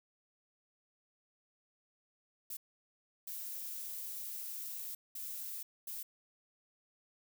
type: noise bursts at uneven times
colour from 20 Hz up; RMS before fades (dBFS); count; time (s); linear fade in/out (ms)
violet; -43; 4; 2.5-2.57 / 3.27-4.95 / 5.15-5.63 / 5.87-6.03; 5
effects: none